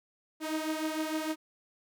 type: beating tone pair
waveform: sawtooth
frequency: 311.1 / 317.7 Hz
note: D#4 / D#4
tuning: 0 / +36 cents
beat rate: 6.6 Hz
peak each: -29 / -32 dBFS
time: 0.4-1.36 s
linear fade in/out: 50 ms
effects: none